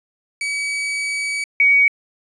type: tone pair in turn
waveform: 40% pulse / sine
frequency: 2277 / 2253 Hz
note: C#7 / C#7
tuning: +46 / +28 cents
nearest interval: unison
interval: 18 cents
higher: first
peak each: -20 / -10 dBFS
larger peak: second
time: 0.41-1.44 / 1.6-1.88 s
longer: first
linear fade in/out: 2 ms
effects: resampled to 22050 Hz + 8-bit